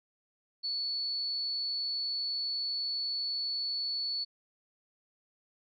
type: tone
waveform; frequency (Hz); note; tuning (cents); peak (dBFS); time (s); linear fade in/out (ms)
sine; 4434; C#8; 0; -31; 0.63-4.25; 20
effects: none